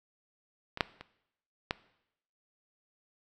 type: clicks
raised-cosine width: 0.3 ms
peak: -22 / -8 / -27 / -13 dBFS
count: 4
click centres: 0.774 / 0.808 / 1.01 / 1.709 s
effects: noise-tail reverb RT60 0.8 s tail -19 dB re dry